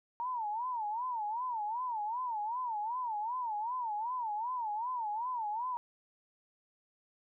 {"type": "tone with vibrato", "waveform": "sine", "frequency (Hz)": 920, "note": "A#5", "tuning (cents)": -23, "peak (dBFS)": -33, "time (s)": [0.2, 5.77], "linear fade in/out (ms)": 0, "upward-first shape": "sine", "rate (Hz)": 2.6, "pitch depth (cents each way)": 180, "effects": []}